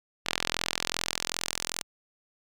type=tone with band-pass filter sweep; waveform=sawtooth; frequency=42.57 Hz; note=F1; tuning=44 cents flat; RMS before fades=-33 dBFS; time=0.25-1.83 s; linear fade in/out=20 ms; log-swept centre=3500 to 7200 Hz; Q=0.99; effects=none